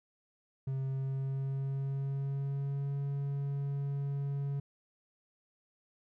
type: tone with pitch glide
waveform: triangle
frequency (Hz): 133.9 to 140.23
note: C3 to C#3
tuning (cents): +40 to +20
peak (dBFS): -30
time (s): 0.67-4.6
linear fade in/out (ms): 5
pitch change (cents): +80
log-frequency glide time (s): 0.87-2.97
effects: none